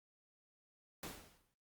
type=noise with exponential decay; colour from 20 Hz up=pink; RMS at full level=-44 dBFS; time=1.03-1.54 s; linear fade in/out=2 ms; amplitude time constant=110 ms; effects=Opus 48 kbps